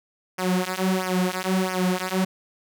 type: tone with flanger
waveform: sawtooth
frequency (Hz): 185.3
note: F#3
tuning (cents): +3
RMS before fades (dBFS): -24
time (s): 0.38-2.25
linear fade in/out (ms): 10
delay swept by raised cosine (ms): 0.25 to 5.75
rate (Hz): 1.5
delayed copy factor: -1
effects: none